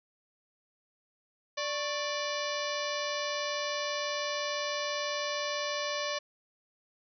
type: harmonic tone with a mistuned harmonic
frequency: 587.3 Hz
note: D5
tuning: in tune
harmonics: 1 / 2 / 3 / 4 / 5 / 6 / 7 / 8 / 9 / 10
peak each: -35 / -38 / -40 / -41 / -42 / -43 / -43 / -44 / -45 / -45 dBFS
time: 1.57-6.19 s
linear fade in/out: 10 ms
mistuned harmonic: 2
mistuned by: -110 cents
effects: none